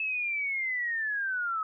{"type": "linear sweep", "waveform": "sine", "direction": "down", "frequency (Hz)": [2619, 1268], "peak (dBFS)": -28, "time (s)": [0, 1.63], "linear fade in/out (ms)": 2, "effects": []}